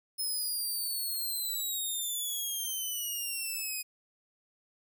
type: exponential sweep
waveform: 5% pulse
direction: down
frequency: 5200 to 2488 Hz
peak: -25 dBFS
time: 0.18-3.83 s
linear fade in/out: 20 ms
effects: none